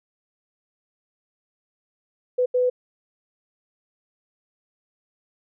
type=tone bursts at uneven times; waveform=sine; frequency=499.3 Hz; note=B4; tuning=19 cents sharp; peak=-17 dBFS; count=2; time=2.38-2.46 / 2.54-2.7 s; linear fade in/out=10 ms; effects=none